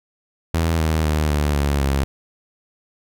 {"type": "tone with pitch steps", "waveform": "sawtooth", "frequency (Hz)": [82.1, 79.26, 76.51, 73.86, 71.31, 68.84], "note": ["E2", "D#2", "D#2", "D2", "C#2", "C#2"], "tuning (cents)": [-6, 33, -29, 10, 50, -11], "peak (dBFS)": -13, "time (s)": [0.54, 2.04], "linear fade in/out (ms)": 0, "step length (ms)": 250, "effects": []}